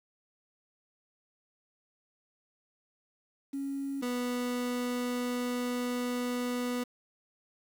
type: tone pair in turn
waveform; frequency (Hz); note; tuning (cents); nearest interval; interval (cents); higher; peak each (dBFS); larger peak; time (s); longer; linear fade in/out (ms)
sine / 30% pulse; 276.1 / 246; C#4 / B3; -7 / -7; major second; 200; first; -32 / -28; second; 3.53-4.02 / 4.02-6.84; second; 10
effects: 9-bit